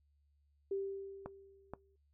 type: tone with exponential decay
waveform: sine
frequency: 392 Hz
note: G4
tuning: in tune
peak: -33 dBFS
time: 0.71-1.96 s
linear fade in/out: 5 ms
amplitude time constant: 270 ms
type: clicks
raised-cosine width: 1 ms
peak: -28 dBFS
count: 2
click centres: 1.26 / 1.736 s
effects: noise-tail reverb RT60 0.1 s tail -19 dB re dry + added 72 Hz sine -70 dBFS peak until 2.13 s